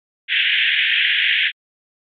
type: band-pass noise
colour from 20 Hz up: white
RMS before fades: -17 dBFS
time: 0.28-1.52 s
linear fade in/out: 50 ms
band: 1600 to 3400 Hz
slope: 96 dB/octave
effects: MP3 64 kbps